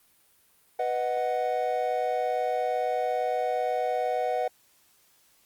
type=chord; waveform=triangle; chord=B major; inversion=none; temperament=equal; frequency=493.9 / 622.3 / 740 Hz; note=B4 / D#5 / F#5; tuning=0 / 0 / 0 cents; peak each=-28 / -29 / -26 dBFS; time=0.79-4.48 s; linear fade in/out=5 ms; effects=white hiss -63 dBFS RMS until 5.45 s + Opus 32 kbps